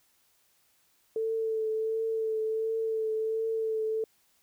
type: tone with vibrato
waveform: sine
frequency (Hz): 442.9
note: A4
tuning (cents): +11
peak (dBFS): -27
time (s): 1.16-4.04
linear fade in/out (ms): 2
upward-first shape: triangle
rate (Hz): 1.4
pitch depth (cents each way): 24
effects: white hiss -68 dBFS RMS until 4.42 s